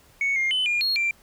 sine tone with pitch steps, 2219 / 2123 / 3026 / 2417 / 4290 / 2360 Hz, C#7 / C7 / F#7 / D7 / C8 / D7, +1 / +25 / +38 / +49 / +42 / +8 cents, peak -19 dBFS, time 0.21-1.11 s, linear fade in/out 2 ms, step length 150 ms, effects tanh soft clip ceiling -18 dBFS + pink hiss -56 dBFS RMS until 1.22 s

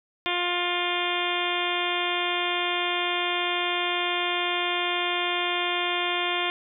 harmonic tone with a mistuned harmonic, 352.9 Hz, F4, 18 cents sharp, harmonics 1 / 2 / 3 / 4 / 5 / 6 / 7 / 8 / 9 / 10, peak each -32 / -32 / -32 / -36 / -36 / -33 / -32 / -35 / -33 / -33 dBFS, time 0.26-6.5 s, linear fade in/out 0 ms, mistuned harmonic 7, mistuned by -16 cents, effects none

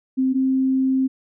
sine tone pair in turn, 261.6 / 263.4 Hz, C4 / C4, 0 / +12 cents, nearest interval unison, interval 12 cents, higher second, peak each -16 dBFS, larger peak neither, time 0.17-0.34 / 0.34-1.08 s, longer second, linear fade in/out 20 ms, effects none

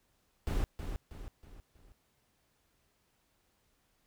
brown noise with echo, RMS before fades -31 dBFS, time 0.47-0.64 s, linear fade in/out 0 ms, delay 320 ms, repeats 4, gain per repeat -7 dB, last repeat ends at 1.92 s, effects pink hiss -74 dBFS RMS until 4.06 s

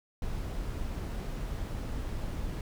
brown noise, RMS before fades -35 dBFS, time 0.22-2.61 s, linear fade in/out 2 ms, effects none

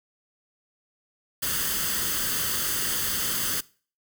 white noise with comb filter, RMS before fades -27 dBFS, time 1.42-3.61 s, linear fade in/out 10 ms, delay 0.63 ms, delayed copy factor +0.65, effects noise-tail reverb RT60 0.4 s tail -21 dB re dry

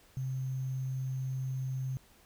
sine tone with sample-and-hold, 130.81 Hz, C3, in tune, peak -32 dBFS, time 0.17-1.97 s, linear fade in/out 0 ms, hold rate 6300 Hz, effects pink hiss -62 dBFS RMS until 2.25 s

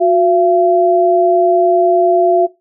sine tone pair together, 363.4 / 680 Hz, F#4 / F5, -31 / -46 cents, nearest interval major seventh, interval 1085 cents, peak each -11 dBFS, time 0-2.47 s, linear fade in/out 20 ms, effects noise-tail reverb RT60 0.2 s tail -17 dB re dry

